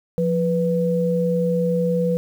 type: tone pair together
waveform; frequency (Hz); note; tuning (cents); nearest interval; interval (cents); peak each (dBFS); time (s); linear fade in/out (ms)
sine; 174.61 / 493.1; F3 / B4; 0 / -3; octave + tritone; 1797; -20; 0.18-2.17; 0
effects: 8-bit